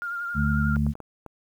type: tone with vibrato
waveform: sine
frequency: 1403 Hz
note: F6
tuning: 8 cents sharp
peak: -28 dBFS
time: 0.02-0.76 s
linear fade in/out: 0 ms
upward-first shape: triangle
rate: 11 Hz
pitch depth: 36 cents each way
type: harmonic tone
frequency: 72.7 Hz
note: D2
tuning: 17 cents flat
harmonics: 1 / 2 / 3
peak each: -25 / -25 / -25 dBFS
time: 0.34-0.94 s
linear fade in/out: 50 ms
type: clicks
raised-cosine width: 1 ms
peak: -25 dBFS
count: 5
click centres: 0.767 / 0.866 / 0.954 / 1.003 / 1.263 s
effects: 9-bit